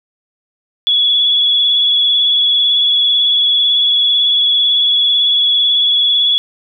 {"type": "tone with vibrato", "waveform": "sine", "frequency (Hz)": 3393, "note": "G#7", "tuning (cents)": 36, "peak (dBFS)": -9, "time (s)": [0.87, 6.38], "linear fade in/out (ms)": 0, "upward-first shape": "sine", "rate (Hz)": 18, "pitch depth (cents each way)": 28, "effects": []}